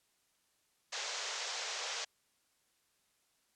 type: band-pass noise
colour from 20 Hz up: white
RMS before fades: -40 dBFS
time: 0.92-2.05 s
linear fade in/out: 10 ms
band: 430 to 6900 Hz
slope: 48 dB/octave
effects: white hiss -75 dBFS RMS until 3.55 s + low-pass 11000 Hz 12 dB/octave